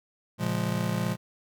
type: chord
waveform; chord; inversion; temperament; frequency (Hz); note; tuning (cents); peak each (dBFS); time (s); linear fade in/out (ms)
square; Bb minor seventh; none; just; 116.54 / 139.85 / 174.81 / 209.8; Bb2 / Db3 / F3 / Ab3; 0 / +16 / +2 / +18; -32 / -36 / -31 / -33; 0.38-1.17; 50
effects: none